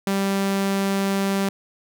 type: tone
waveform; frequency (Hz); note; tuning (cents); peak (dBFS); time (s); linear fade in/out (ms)
sawtooth; 196.1; G3; +1; -16; 0.07-1.49; 2
effects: none